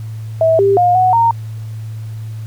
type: tone with pitch steps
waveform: sine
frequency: 649 / 395.5 / 712 / 740 / 923 Hz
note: E5 / G4 / F5 / F#5 / A#5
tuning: -27 / +15 / +33 / 0 / -17 cents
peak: -8 dBFS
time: 0.41-1.31 s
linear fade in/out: 2 ms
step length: 180 ms
effects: added 110 Hz sine -23 dBFS peak until 2.46 s + pink hiss -46 dBFS RMS until 2.46 s